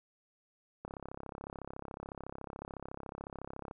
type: click train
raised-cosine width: 1 ms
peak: -28 dBFS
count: 98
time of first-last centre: 0.85-3.711 s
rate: 33.9 Hz
effects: none